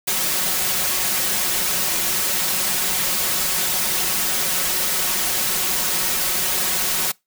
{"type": "noise with comb filter", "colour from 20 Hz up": "white", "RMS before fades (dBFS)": -21, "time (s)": [0.07, 7.12], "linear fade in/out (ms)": 10, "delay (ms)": 5.4, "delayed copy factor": 0.75, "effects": ["noise-tail reverb RT60 0.2 s tail -24 dB re dry"]}